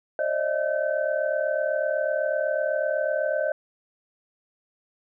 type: tone cluster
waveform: sine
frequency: 539 / 607 / 647 / 1533 Hz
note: C#5 / D#5 / E5 / G6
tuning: -49 / -43 / -32 / -39 cents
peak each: -29 / -25 / -29 / -32 dBFS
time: 0.19-3.52 s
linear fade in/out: 2 ms
effects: none